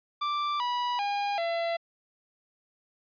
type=tone with pitch steps; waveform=45% pulse; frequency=1174.7 / 976.5 / 811.7 / 674.7 Hz; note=D6 / B5 / G#5 / E5; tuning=0 / -20 / -40 / +40 cents; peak=-27 dBFS; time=0.21-1.77 s; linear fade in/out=10 ms; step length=390 ms; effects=resampled to 11025 Hz